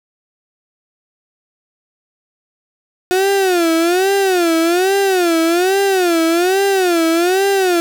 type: tone with vibrato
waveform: 35% pulse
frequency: 359.6 Hz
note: F#4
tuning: 49 cents flat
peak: -10 dBFS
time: 3.11-7.8 s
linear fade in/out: 0 ms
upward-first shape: sine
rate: 1.2 Hz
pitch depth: 170 cents each way
effects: none